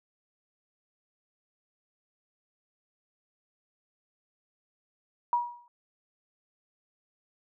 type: tone with exponential decay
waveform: sine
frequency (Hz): 960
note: B5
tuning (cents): -49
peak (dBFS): -20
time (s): 5.33-5.68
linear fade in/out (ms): 1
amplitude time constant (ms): 75
effects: none